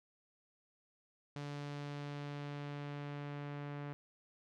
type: tone with low-pass filter sweep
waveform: sawtooth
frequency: 144.5 Hz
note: D3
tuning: 28 cents flat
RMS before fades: -44 dBFS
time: 1.36-3.93 s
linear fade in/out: 0 ms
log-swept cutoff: 5400 to 2100 Hz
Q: 0.95
effects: none